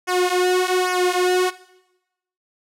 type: tone with flanger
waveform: sawtooth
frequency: 364.2 Hz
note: F#4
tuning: 27 cents flat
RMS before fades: -19 dBFS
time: 0.07-1.51 s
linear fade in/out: 20 ms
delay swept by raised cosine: 0.24 to 4.64 ms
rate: 1.2 Hz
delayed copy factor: -1
effects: noise-tail reverb RT60 0.9 s tail -17 dB re dry + low-pass 12000 Hz 12 dB/octave